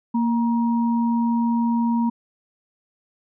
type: tone pair together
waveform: sine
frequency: 232.6 / 946.4 Hz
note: A#3 / A#5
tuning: -4 / +26 cents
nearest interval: 2 octaves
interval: 2430 cents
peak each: -18 / -27 dBFS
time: 0.14-2.1 s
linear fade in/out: 10 ms
effects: none